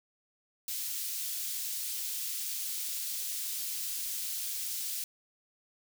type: high-pass noise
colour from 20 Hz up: white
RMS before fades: -36 dBFS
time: 0.68-5.04 s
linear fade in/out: 2 ms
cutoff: 3700 Hz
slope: 12 dB/octave
effects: none